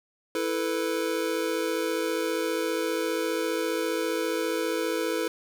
square chord, E suspended fourth, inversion none, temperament just, 329.6 / 439.5 / 494.4 Hz, E4 / A4 / B4, 0 / -2 / +2 cents, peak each -31 dBFS, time 0.35-5.28 s, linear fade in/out 2 ms, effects 9-bit

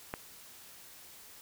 click, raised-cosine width 0.5 ms, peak -20 dBFS, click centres 0.139 s, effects white hiss -53 dBFS RMS until 1.41 s

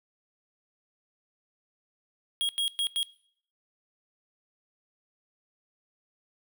square tone bursts at uneven times, 3282 Hz, G#7, 21 cents flat, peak -26 dBFS, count 4, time 2.41-2.49 / 2.58-2.68 / 2.79-2.87 / 2.96-3.03 s, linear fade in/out 0 ms, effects noise-tail reverb RT60 0.6 s tail -21 dB re dry

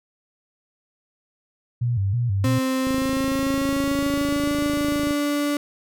sine tone with vibrato, 108.6 Hz, A2, 22 cents flat, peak -19 dBFS, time 1.81-2.59 s, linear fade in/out 10 ms, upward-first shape square, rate 3.1 Hz, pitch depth 180 cents each way
35% pulse tone with pitch glide, 261.6 to 290.3 Hz, C4 to D4, 0 to -20 cents, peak -19 dBFS, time 2.44-5.57 s, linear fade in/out 2 ms, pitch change +180 cents, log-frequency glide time 2.82-4.58 s
click train, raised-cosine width 3 ms, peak -18 dBFS, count 61, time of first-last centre 2.87-5.109 s, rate 26.8 Hz
effects none

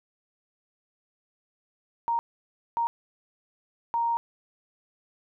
sine tone bursts at uneven times, 932.3 Hz, A#5, in tune, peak -23 dBFS, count 3, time 2.08-2.19 / 2.77-2.87 / 3.94-4.17 s, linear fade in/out 0 ms, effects none

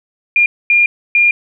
sine tone bursts at uneven times, 2410 Hz, D7, 44 cents sharp, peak -7 dBFS, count 3, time 0.36-0.46 / 0.7-0.86 / 1.15-1.31 s, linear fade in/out 2 ms, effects none

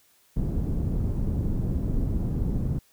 pink low-pass noise, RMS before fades -26 dBFS, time 0.36-2.79 s, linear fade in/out 10 ms, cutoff 210 Hz, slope 12 dB/octave, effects white hiss -62 dBFS RMS until 2.92 s

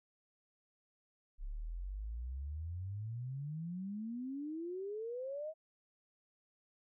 sine exponential sweep, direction up, 33 to 645 Hz, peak -39 dBFS, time 1.38-5.54 s, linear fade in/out 50 ms, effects none

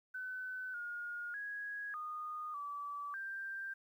sine tone with pitch steps, 1512 / 1429 / 1659 / 1229 / 1153 / 1579 Hz, F#6 / F6 / G#6 / D#6 / D6 / G6, +37 / +39 / -2 / -22 / -32 / +12 cents, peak -40 dBFS, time 0.14-3.74 s, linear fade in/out 10 ms, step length 600 ms, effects 12-bit

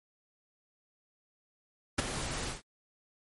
pink noise with ADSR envelope, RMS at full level -24 dBFS, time 1.98-2.62 s, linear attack 9 ms, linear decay 15 ms, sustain -12 dB, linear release 150 ms, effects MP3 48 kbps

